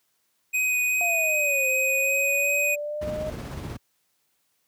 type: tone with vibrato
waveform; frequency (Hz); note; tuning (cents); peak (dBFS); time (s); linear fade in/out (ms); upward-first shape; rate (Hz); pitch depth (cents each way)
square; 2500; D#7; +8; -22; 0.53-2.76; 20; sine; 2.6; 11
type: exponential two-way sweep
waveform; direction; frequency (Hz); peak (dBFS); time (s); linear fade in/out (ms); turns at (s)
sine; down then up; 709 to 523 to 620; -28; 1.01-3.3; 0; 1.68
type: noise with tremolo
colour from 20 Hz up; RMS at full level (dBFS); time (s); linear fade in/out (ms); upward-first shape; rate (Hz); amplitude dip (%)
brown; -28; 3.01-3.77; 10; square; 16; 25
effects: white hiss -71 dBFS RMS until 4.67 s + high-pass 80 Hz 12 dB/octave

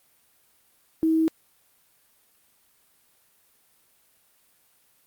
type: tone with quantisation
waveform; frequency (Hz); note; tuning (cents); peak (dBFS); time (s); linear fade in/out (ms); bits
sine; 321; E4; -46; -18; 1.03-1.28; 0; 8
effects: white hiss -63 dBFS RMS until 5.06 s + Opus 32 kbps

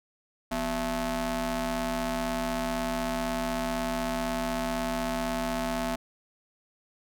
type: ring-modulated tone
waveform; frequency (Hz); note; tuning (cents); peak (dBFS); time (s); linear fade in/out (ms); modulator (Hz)
sawtooth; 210; G#3; +19; -21; 0.51-5.96; 10; 458
effects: none

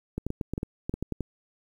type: clicks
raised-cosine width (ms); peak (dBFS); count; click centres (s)
3; -17; 12; 0.18 / 0.266 / 0.304 / 0.412 / 0.536 / 0.579 / 0.631 / 0.895 / 0.94 / 1.026 / 1.123 / 1.207
effects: 9-bit

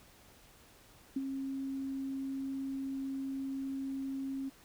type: tone with ADSR envelope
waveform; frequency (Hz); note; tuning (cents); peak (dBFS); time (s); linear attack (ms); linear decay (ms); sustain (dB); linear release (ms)
sine; 269.9; C#4; -46; -29; 1.16-4.5; 6; 31; -6; 18
effects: pink hiss -60 dBFS RMS until 4.64 s

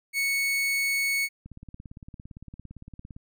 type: tone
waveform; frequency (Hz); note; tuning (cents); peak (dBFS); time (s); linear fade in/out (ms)
40% pulse; 2215; C#7; -2; -23; 0.13-1.29; 50
type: click train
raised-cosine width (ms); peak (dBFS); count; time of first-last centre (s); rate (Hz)
5; -30; 31; 1.46-3.165; 17.6
effects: none

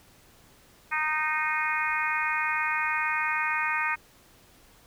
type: harmonic tone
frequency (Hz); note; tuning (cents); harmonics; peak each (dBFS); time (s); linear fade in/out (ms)
308.8; D#4; -13; 3 / 4 / 5 / 6 / 7 / 8; -32 / -32 / -32 / -32 / -32 / -32; 0.91-3.96; 20
effects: pink hiss -57 dBFS RMS until 4.86 s

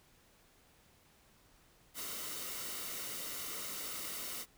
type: noise with comb filter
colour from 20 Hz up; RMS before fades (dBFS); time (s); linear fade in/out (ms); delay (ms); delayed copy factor
white; -42; 1.94-4.46; 50; 1.2; -0.5
effects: pink hiss -66 dBFS RMS until 4.57 s

